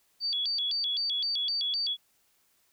sine tone with vibrato, 3942 Hz, B7, 4 cents flat, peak -27 dBFS, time 0.2-1.97 s, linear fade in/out 50 ms, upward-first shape square, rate 3.9 Hz, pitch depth 270 cents each way, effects white hiss -69 dBFS RMS until 2.72 s

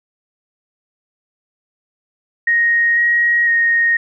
sine tone with pitch steps, 1870 / 1890 / 1861 Hz, A#6 / A#6 / A#6, +5 / +23 / -3 cents, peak -11 dBFS, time 2.47-3.97 s, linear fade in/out 5 ms, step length 500 ms, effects none

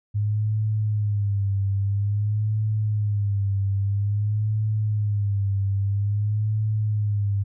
sine tone with vibrato, 103 Hz, G#2, 14 cents flat, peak -20 dBFS, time 0.14-7.44 s, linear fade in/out 20 ms, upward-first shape sine, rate 0.5 Hz, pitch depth 78 cents each way, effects none

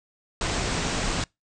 pink low-pass noise, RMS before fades -27 dBFS, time 0.41-1.24 s, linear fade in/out 2 ms, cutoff 8500 Hz, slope 96 dB/octave, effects noise-tail reverb RT60 0.2 s tail -26 dB re dry

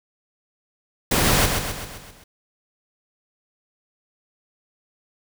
pink noise with echo, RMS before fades -19 dBFS, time 1.11-1.46 s, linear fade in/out 5 ms, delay 130 ms, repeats 6, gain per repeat -5 dB, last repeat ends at 2.24 s, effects none

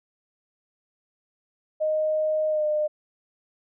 sine tone with pitch glide, 620 to 605.8 Hz, D#5 to D#5, -6 to -46 cents, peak -21 dBFS, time 1.8-2.88 s, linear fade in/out 20 ms, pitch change -40 cents, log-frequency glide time 2.49-2.65 s, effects none

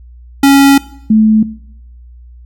square / sine tone pair in turn, 277.2 / 217.3 Hz, C#4 / A3, 0 / -21 cents, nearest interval major third, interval 421 cents, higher first, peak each -4 dBFS, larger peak neither, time 0.43-0.78 / 1.1-1.43 s, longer first, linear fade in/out 5 ms, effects noise-tail reverb RT60 0.7 s tail -19 dB re dry + added 60 Hz sine -33 dBFS peak until 2.45 s

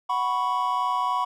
triangle chord, F# suspended fourth, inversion none, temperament just, 740 / 986.7 / 1110 Hz, F#5 / B5 / C#6, 0 / -2 / +2 cents, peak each -28 / -23 / -25 dBFS, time 0.09-1.25 s, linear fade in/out 10 ms, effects none

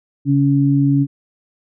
sine tone pair together, 139.2 / 280.5 Hz, C#3 / C#4, +8 / +21 cents, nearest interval octave, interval 1213 cents, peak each -14 dBFS, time 0.25-1.07 s, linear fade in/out 50 ms, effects none

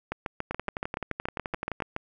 two click trains, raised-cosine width 0.5 ms, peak -16 / -15 dBFS, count 16 / 14, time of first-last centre 0.51-1.803 / 0.12-1.964 s, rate 11.6 / 7.05 Hz, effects none

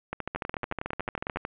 two click trains, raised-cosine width 0.5 ms, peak -16 / -16 dBFS, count 13 / 18, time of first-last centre 0.36-1.451 / 0.13-1.371 s, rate 11 / 13.7 Hz, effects resampled to 8000 Hz + 9-bit

